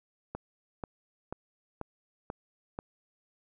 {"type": "click train", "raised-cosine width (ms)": 1, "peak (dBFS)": -22, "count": 6, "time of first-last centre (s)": [0.35, 2.789], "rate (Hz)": 2.05, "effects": []}